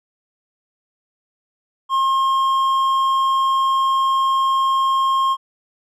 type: tone with hard clipping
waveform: sine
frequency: 1070 Hz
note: C6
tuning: 38 cents sharp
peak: -16 dBFS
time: 1.89-5.37 s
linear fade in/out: 50 ms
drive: 5 dB
effects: none